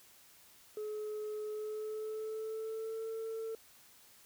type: tone with pitch glide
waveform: sine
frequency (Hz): 425.6 to 447.3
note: G#4 to A4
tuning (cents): +42 to +28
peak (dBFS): -35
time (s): 0.77-3.55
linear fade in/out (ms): 2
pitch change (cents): +86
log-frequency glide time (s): 1.47-3.05
effects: tanh soft clip ceiling -36 dBFS + white hiss -61 dBFS RMS until 4.25 s